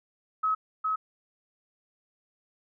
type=tone with echo; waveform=sine; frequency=1281 Hz; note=E6; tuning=50 cents flat; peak=-23 dBFS; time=0.43-0.55 s; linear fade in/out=10 ms; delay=410 ms; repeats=1; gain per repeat=-2 dB; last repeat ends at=0.96 s; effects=none